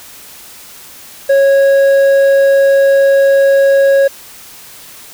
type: tone with hard clipping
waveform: sine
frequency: 550 Hz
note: C#5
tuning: 14 cents flat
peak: -7 dBFS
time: 1.29-4.08 s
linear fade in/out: 10 ms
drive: 5 dB
effects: white hiss -35 dBFS RMS until 5.13 s